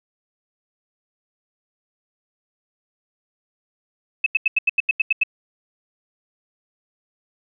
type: tone bursts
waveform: sine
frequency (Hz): 2599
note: E7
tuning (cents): -25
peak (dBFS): -13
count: 10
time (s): 4.24-5.235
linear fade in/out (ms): 5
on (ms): 23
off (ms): 85
effects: none